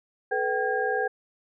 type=tone cluster; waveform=sine; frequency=431.2 / 491.5 / 773 / 1626 Hz; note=A4 / B4 / G5 / G#6; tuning=-35 / -8 / -24 / -37 cents; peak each=-29 dBFS; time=0.31-1.08 s; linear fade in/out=10 ms; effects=none